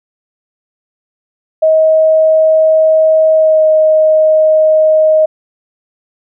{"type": "tone with pitch glide", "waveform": "sine", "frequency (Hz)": [633, 625.4], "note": ["D#5", "D#5"], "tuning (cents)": [30, 9], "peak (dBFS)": -5, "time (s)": [1.62, 5.26], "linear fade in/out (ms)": 10, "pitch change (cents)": -21, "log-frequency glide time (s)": [3.34, 3.66], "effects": []}